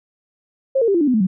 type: tone with pitch steps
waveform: sine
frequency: 535 / 460.4 / 396.2 / 340.9 / 293.4 / 252.5 / 217.3 / 186.98 Hz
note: C5 / A#4 / G4 / F4 / D4 / B3 / A3 / F#3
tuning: +38 / -22 / +18 / -42 / -2 / +39 / -21 / +18 cents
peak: -13 dBFS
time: 0.75-1.27 s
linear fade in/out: 10 ms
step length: 65 ms
effects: none